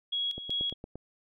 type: tone with tremolo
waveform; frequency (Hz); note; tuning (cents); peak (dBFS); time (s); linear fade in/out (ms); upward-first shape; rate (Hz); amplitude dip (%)
sine; 3322; G#7; 0; -28; 0.12-0.74; 10; square; 2.6; 70
type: click train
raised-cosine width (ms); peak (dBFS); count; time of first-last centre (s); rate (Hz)
2; -27; 6; 0.38-0.956; 8.68
effects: none